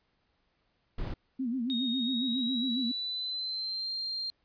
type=noise; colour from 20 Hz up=brown; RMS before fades=-34 dBFS; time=0.98-1.14 s; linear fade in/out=5 ms
type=tone with vibrato; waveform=sine; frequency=246.9 Hz; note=B3; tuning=in tune; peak=-29 dBFS; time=1.39-2.92 s; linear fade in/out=10 ms; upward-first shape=sine; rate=7.3 Hz; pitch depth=140 cents each way
type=tone with pitch glide; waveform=sine; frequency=3729 to 4186 Hz; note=A#7 to C8; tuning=0 to 0 cents; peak=-32 dBFS; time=1.7-4.3 s; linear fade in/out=0 ms; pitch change=+200 cents; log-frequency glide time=1.97-3.91 s
effects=pink hiss -74 dBFS RMS until 4.44 s + resampled to 11025 Hz